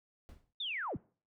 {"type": "noise with exponential decay", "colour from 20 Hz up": "brown", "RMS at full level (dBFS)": -48, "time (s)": [0.29, 0.53], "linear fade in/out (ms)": 0, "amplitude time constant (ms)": 52}
{"type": "linear sweep", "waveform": "sine", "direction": "down", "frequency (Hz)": [3729, 51.3], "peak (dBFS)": -35, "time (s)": [0.6, 0.97], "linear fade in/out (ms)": 5}
{"effects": ["noise-tail reverb RT60 0.4 s tail -22 dB re dry"]}